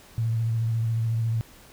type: tone with vibrato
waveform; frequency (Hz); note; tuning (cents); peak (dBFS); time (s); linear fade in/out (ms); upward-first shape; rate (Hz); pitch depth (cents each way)
sine; 113.7; A#2; -43; -22; 0.18-1.41; 0; square; 14; 23
effects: pink hiss -51 dBFS RMS until 1.72 s